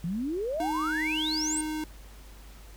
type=exponential sweep; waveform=sine; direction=up; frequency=159.9 to 8870 Hz; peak=-28 dBFS; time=0.04-1.61 s; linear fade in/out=2 ms
type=tone with pitch glide; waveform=square; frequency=311.1 to 309.1 Hz; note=D#4 to D#4; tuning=0 to -11 cents; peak=-31 dBFS; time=0.6-1.84 s; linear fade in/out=2 ms; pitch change=-11 cents; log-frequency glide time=1.36-1.42 s
effects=added 50 Hz sine -46 dBFS peak until 2.76 s + pink hiss -54 dBFS RMS until 2.76 s